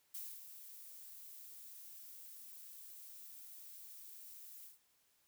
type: noise with ADSR envelope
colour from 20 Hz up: violet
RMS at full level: -45 dBFS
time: 0.14-4.79 s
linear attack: 10 ms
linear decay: 250 ms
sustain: -9 dB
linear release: 140 ms
effects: white hiss -75 dBFS RMS until 5.27 s